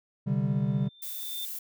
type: chord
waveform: triangle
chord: C suspended second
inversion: none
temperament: equal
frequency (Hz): 130.81 / 146.83 / 196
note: C3 / D3 / G3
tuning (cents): 0 / 0 / 0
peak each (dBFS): -27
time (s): 0.26-0.89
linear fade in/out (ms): 20
type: tone with exponential growth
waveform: sine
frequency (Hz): 3574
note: A7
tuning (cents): +26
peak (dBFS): -33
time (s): 0.48-1.45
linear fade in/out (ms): 0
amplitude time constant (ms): 210
type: noise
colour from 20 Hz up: violet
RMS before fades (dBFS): -37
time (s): 1.02-1.59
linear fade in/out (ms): 5
effects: none